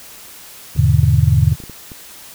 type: chord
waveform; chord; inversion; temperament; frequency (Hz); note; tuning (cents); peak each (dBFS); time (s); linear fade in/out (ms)
sine; E dominant seventh; none; just; 82.41 / 103.01 / 123.61 / 148.33; E2 / G#2 / B2 / D3; 0 / -14 / +2 / +18; -15; 0.75-1.56; 50
type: clicks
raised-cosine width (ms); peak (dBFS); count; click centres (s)
3; -21; 7; 0.763 / 1.032 / 1.524 / 1.602 / 1.638 / 1.697 / 1.918
effects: white hiss -38 dBFS RMS until 2.34 s